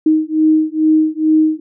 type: beating tone pair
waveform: sine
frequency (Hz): 311.5 / 313.8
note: D#4 / D#4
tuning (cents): +2 / +15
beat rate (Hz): 2.3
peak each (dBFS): -13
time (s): 0.06-1.6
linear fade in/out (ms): 5
effects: none